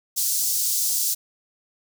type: high-pass noise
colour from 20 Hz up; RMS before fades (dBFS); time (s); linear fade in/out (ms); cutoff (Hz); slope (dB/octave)
pink; -23; 0.16-1.15; 20; 5400; 24
effects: none